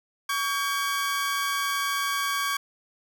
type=tone pair together; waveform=sawtooth; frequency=1129.6 / 1600 Hz; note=C#6 / G6; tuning=+32 / +35 cents; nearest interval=tritone; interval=603 cents; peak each=-23 / -26 dBFS; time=0.29-2.57 s; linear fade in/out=5 ms; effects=none